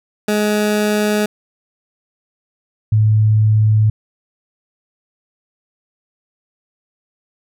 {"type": "tone pair in turn", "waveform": ["20% pulse", "sine"], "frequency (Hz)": [210, 107.95], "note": ["G#3", "A2"], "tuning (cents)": [19, -33], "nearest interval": "octave", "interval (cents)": 1152, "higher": "first", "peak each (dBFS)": -9, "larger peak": "neither", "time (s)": [[0.28, 1.26], [2.92, 3.9]], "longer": "neither", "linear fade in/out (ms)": 5, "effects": []}